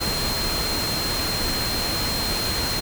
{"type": "tone in noise", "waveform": "sine", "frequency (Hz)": 4186, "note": "C8", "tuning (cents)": 0, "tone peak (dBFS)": -26, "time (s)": [0, 2.81], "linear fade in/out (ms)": 20, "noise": "pink", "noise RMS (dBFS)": -26, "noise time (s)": [0, 2.81], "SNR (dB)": -3, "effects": []}